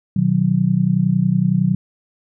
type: chord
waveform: sine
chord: B major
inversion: none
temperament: just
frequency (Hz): 123.47 / 154.34 / 185.21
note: B2 / D#3 / F#3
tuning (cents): 0 / -14 / +2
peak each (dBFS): -21 / -18 / -16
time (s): 0.16-1.75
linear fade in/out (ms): 5
effects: none